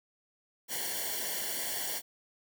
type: noise with comb filter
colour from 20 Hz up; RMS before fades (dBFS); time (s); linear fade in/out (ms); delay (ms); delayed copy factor
white; -35; 0.68-2.02; 50; 0.79; -0.9
effects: none